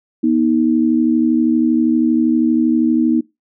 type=tone pair together; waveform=sine; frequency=242.4 / 315 Hz; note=B3 / D#4; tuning=-32 / +21 cents; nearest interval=perfect fourth; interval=453 cents; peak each=-14 dBFS; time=0.23-3.21 s; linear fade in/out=10 ms; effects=noise-tail reverb RT60 0.2 s tail -20 dB re dry